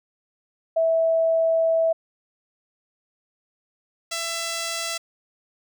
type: tone pair in turn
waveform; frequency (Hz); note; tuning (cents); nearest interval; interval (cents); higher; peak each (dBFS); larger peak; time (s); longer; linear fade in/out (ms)
sine / 5% pulse; 654 / 668.1; E5 / E5; -14 / +23; unison; 37; second; -17 / -15; second; 0.76-1.93 / 4.11-4.98; first; 10
effects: none